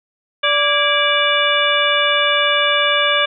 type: harmonic tone with a mistuned harmonic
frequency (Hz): 583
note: D5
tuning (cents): -13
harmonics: 1 / 2 / 3 / 4 / 5 / 6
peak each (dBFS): -20 / -20 / -20 / -20 / -20 / -20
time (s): 0.43-3.26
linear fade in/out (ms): 10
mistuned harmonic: 3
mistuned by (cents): -110
effects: none